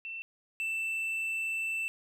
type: tone pair in turn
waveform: sine / triangle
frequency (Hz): 2684 / 2662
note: E7 / E7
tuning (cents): +31 / +16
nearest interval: unison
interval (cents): 15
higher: first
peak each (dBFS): -37 / -29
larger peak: second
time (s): 0.05-0.22 / 0.6-1.88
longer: second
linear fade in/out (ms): 0
effects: none